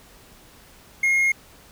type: tone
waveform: triangle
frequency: 2146 Hz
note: C7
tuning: 43 cents sharp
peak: -15 dBFS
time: 1.03-1.32 s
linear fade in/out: 5 ms
effects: pink hiss -50 dBFS RMS until 1.71 s